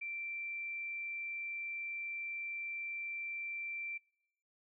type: tone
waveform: sine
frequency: 2349 Hz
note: D7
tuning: in tune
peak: -39 dBFS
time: 0.01-3.98 s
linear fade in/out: 10 ms
effects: noise-tail reverb RT60 0.8 s tail -24 dB re dry